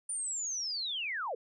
sine linear sweep, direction down, 9310 to 415.3 Hz, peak -33 dBFS, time 0.09-1.35 s, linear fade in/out 5 ms, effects none

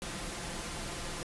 pink noise with comb filter, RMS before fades -39 dBFS, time 0.02-1.23 s, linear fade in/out 0 ms, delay 5.8 ms, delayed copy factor +0.5, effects resampled to 24000 Hz

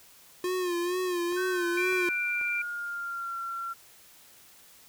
square tone with vibrato, 356.8 Hz, F4, 37 cents sharp, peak -28 dBFS, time 0.44-2.09 s, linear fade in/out 2 ms, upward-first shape sine, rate 2.2 Hz, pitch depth 60 cents each way
clicks, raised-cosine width 0.5 ms, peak -31 dBFS, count 3, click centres 1.324 / 1.926 / 2.413 s
sine tone with pitch glide, 1532 to 1364.9 Hz, G6 to F6, -40 to -40 cents, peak -32 dBFS, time 1.36-3.74 s, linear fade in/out 20 ms, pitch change -200 cents, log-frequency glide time 1.51-3.37 s
sine tone, 2368 Hz, D7, 14 cents sharp, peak -28 dBFS, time 1.77-2.62 s, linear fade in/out 5 ms
effects white hiss -55 dBFS RMS until 4.88 s

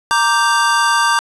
square chord, G minor, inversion first, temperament equal, 932.3 / 1174.7 / 1568 Hz, Bb5 / D6 / G6, 0 / 0 / 0 cents, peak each -17 dBFS, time 0.11-1.19 s, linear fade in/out 0 ms, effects resampled to 24000 Hz + 7-bit

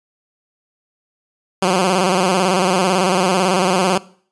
10% pulse tone with vibrato, 185 Hz, F#3, in tune, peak -5 dBFS, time 1.62-3.98 s, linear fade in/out 5 ms, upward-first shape square, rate 18 Hz, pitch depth 68 cents each way, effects noise-tail reverb RT60 0.5 s tail -20 dB re dry + resampled to 24000 Hz

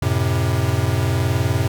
square chord, F# diminished, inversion none, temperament equal with one note detuned, 90.54 / 110 / 130.81 Hz, F#2 / A2 / C3, -37 / 0 / 0 cents, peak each -22 dBFS, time 0.02-1.68 s, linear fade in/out 5 ms, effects none

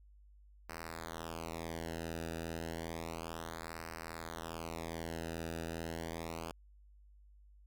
sawtooth tone with flanger, 82.41 Hz, E2, in tune, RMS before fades -43 dBFS, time 0.69-6.51 s, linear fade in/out 0 ms, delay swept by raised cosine 0.29 to 0.93 ms, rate 0.31 Hz, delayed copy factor -1, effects added 50 Hz sine -58 dBFS peak until 7.66 s

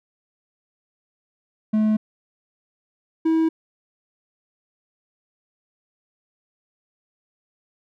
triangle tone pair in turn, 215.5 / 322.9 Hz, A3 / E4, -36 / -36 cents, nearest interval perfect fifth, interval 700 cents, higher second, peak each -14 dBFS, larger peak neither, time 1.73-1.97 / 3.25-3.49 s, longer neither, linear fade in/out 10 ms, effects none

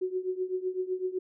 sine tone with tremolo, 370 Hz, F#4, in tune, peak -25 dBFS, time 0.01-1.19 s, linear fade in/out 10 ms, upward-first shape triangle, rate 7.9 Hz, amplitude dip 90%, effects none

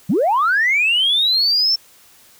sine linear sweep, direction up, 142.5 to 5450 Hz, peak -12 dBFS, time 0.09-1.76 s, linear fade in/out 10 ms, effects tanh soft clip ceiling -9 dBFS + white hiss -49 dBFS RMS until 2.39 s

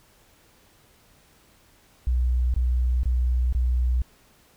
sine tone bursts, 61.74 Hz, B1, in tune, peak -19 dBFS, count 4, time 2.07-4.019 s, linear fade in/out 0 ms, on 470 ms, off 23 ms, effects pink hiss -58 dBFS RMS until 4.56 s

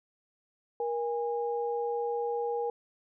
sine tone pair together, 473.1 / 818.5 Hz, A#4 / G#5, +26 / -25 cents, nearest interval major sixth, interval 949 cents, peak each -30 / -34 dBFS, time 0.8-2.7 s, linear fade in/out 2 ms, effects none

